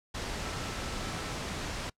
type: tone in noise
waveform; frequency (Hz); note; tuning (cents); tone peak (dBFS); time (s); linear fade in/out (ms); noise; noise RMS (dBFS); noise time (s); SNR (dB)
sine; 1322; E6; +5; -47; 0.43-1.34; 10; pink; -36; 0.14-1.9; -14
effects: noise-tail reverb RT60 0.1 s tail -23 dB re dry + low-pass 7000 Hz 12 dB/octave